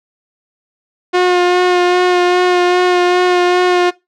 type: tone with vibrato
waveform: sawtooth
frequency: 358.7 Hz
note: F4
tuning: 46 cents sharp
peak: -5 dBFS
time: 1.13-3.91 s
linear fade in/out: 20 ms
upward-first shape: sine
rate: 2.5 Hz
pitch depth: 16 cents each way
effects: noise-tail reverb RT60 0.2 s tail -20 dB re dry + low-pass 4000 Hz 12 dB/octave